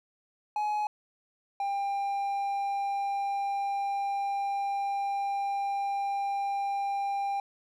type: tone pair in turn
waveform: triangle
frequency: 841 / 796.8 Hz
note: G#5 / G5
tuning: +22 / +28 cents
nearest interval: minor second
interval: 94 cents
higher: first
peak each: -25 / -26 dBFS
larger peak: first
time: 0.56-0.87 / 1.6-7.4 s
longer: second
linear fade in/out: 2 ms
effects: none